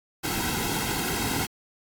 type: noise with comb filter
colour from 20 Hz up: pink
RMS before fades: -28 dBFS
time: 0.23-1.47 s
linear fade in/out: 20 ms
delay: 1.7 ms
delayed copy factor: -0.8
effects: AAC 64 kbps